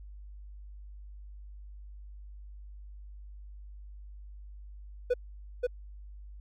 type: tone with echo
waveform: triangle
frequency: 493.9 Hz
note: B4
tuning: in tune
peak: -21 dBFS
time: 5.1-5.14 s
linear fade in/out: 10 ms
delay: 530 ms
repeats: 1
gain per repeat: -2 dB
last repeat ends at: 5.67 s
effects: added 50 Hz sine -44 dBFS peak until 6.4 s